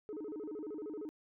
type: tone with vibrato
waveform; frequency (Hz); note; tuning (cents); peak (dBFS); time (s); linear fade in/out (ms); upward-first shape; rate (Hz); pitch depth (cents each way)
sine; 361.6; F#4; -40; -38; 0.09-1.09; 0; square; 13; 280
effects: tanh soft clip ceiling -38 dBFS